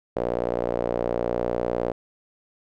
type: tone with band-pass filter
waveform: sawtooth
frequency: 59.5 Hz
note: A#1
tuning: 36 cents sharp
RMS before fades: -26 dBFS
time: 0.16-1.92 s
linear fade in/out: 5 ms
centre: 530 Hz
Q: 3.1
effects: none